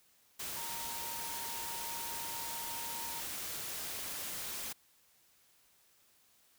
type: tone in noise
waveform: sine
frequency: 927 Hz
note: A#5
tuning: 10 cents flat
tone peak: -45 dBFS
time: 0.56-3.21 s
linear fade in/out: 10 ms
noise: white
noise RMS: -41 dBFS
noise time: 0.39-4.73 s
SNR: -7 dB
effects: white hiss -68 dBFS RMS until 6.58 s